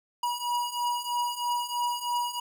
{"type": "beating tone pair", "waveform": "square", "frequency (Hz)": [963, 966.1], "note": ["B5", "B5"], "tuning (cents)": [-44, -38], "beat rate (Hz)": 3.1, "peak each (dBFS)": [-33, -30], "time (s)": [0.23, 2.4], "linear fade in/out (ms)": 5, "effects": []}